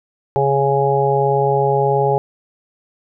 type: harmonic tone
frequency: 138.59 Hz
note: C#3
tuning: in tune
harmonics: 1 / 3 / 4 / 5 / 6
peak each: -20 / -17 / -21 / -24 / -18 dBFS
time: 0.36-2.18 s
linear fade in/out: 0 ms
effects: none